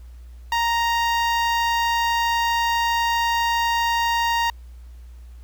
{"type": "tone with notch filter", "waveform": "sawtooth", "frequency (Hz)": 932.3, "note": "A#5", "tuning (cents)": 0, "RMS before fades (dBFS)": -21, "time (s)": [0.52, 4.5], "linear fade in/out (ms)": 2, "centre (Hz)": 10000, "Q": 0.61, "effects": ["added 60 Hz sine -38 dBFS peak until 5.43 s", "pink hiss -60 dBFS RMS until 5.43 s"]}